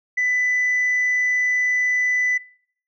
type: tone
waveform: sine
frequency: 1994 Hz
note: B6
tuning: 16 cents sharp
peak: -16 dBFS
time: 0.17-2.38 s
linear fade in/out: 10 ms
effects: noise-tail reverb RT60 0.6 s tail -22 dB re dry + tanh soft clip ceiling -15 dBFS